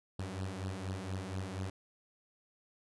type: beating tone pair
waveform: sawtooth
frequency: 92.5 / 96.7 Hz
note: F#2 / G2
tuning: 0 / -23 cents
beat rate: 4.2 Hz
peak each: -37 / -36 dBFS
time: 0.19-1.7 s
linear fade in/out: 5 ms
effects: resampled to 24000 Hz